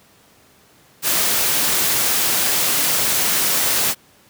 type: noise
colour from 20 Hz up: white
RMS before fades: -18 dBFS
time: 1.02-3.95 s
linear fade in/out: 50 ms
effects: pink hiss -52 dBFS RMS until 4.29 s + high-pass 100 Hz 12 dB/octave